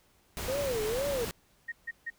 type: noise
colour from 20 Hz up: pink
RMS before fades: -37 dBFS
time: 0.37-1.31 s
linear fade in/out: 0 ms
type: tone with vibrato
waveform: sine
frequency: 493.9 Hz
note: B4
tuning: in tune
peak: -29 dBFS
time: 0.48-1.25 s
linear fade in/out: 5 ms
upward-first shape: sine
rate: 2.1 Hz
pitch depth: 260 cents each way
type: tone bursts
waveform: sine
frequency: 1864.7 Hz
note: A#6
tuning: in tune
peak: -33 dBFS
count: 3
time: 1.68-2.103 s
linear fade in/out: 10 ms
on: 41 ms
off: 150 ms
effects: pink hiss -66 dBFS RMS until 2.18 s